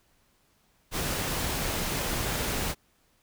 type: noise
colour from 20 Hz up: pink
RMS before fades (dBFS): -30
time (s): 0.91-2.75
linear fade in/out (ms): 50
effects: pink hiss -67 dBFS RMS until 3.22 s